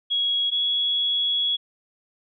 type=tone pair in turn; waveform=sine; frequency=3322 / 3353 Hz; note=G#7 / G#7; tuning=0 / +16 cents; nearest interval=unison; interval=16 cents; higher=second; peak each=-20 dBFS; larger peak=neither; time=0.1-0.51 / 0.51-1.57 s; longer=second; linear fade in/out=20 ms; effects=none